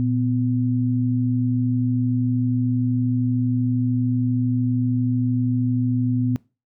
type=tone pair together; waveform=sine; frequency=118.49 / 251.4 Hz; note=A#2 / B3; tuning=+29 / +31 cents; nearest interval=octave + minor second; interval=1302 cents; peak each=-21 dBFS; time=0-6.36 s; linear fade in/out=0 ms; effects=noise-tail reverb RT60 0.3 s tail -22 dB re dry